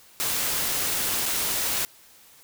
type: noise with dropouts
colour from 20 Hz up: white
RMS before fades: -26 dBFS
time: 0.2-1.85 s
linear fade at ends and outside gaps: 0 ms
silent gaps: 1.256-1.26 s
effects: white hiss -53 dBFS RMS until 2.43 s